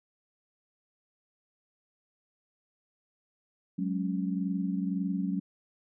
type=chord; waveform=sine; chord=F# suspended second; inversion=none; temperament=equal with one note detuned; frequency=185.85 / 207.7 / 277.2 Hz; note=F#3 / G#3 / C#4; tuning=+8 / 0 / 0 cents; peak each=-30 / -35 / -34 dBFS; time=3.78-5.4 s; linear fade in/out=10 ms; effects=none